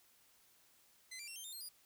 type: tone with pitch steps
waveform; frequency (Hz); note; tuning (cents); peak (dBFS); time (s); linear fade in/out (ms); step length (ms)
15% pulse; 2043 / 2360 / 2727 / 3151 / 3640 / 4206 / 4859; C7 / D7 / F7 / G7 / A#7 / C8 / D#8; -42 / +8 / -42 / +8 / -42 / +8 / -42; -40; 1.11-1.691; 10; 83
effects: white hiss -69 dBFS RMS until 1.85 s